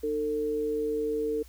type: tone pair together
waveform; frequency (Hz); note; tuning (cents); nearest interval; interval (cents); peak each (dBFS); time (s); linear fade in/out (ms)
sine; 302.4 / 450; D#4 / A4; -49 / +39; perfect fifth; 688; -34 / -27; 0.03-1.43; 10
effects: added 60 Hz sine -49 dBFS peak until 1.48 s + white hiss -58 dBFS RMS until 1.48 s